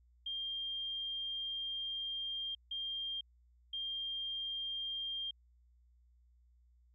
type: tone bursts at uneven times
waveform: sine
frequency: 3199 Hz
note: G7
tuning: 34 cents sharp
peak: -37 dBFS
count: 3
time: 0.26-2.55 / 2.71-3.21 / 3.73-5.31 s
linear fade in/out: 5 ms
effects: added 60 Hz sine -64 dBFS peak until 6.94 s